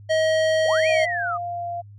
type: tone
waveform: square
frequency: 634 Hz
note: D#5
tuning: 32 cents sharp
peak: -18 dBFS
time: 0.09-1.06 s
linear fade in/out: 20 ms
type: linear two-way sweep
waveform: sine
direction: up then down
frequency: 415.3 to 2489 to 1171 Hz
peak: -24 dBFS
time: 0.65-1.38 s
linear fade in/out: 20 ms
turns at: 0.88 s
type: tone with pitch glide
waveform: sine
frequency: 698.5 to 692.5 Hz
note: F5 to F5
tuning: 0 to -15 cents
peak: -26 dBFS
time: 0.88-1.82 s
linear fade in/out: 20 ms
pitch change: -15 cents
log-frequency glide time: 1.44-1.67 s
effects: added 102 Hz sine -41 dBFS peak until 1.98 s + low-pass 5000 Hz 12 dB/octave